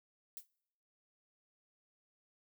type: noise with exponential decay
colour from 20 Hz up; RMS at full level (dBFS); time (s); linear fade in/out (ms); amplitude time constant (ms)
violet; -42; 0.37-0.47; 0; 21
effects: noise-tail reverb RT60 0.8 s tail -25 dB re dry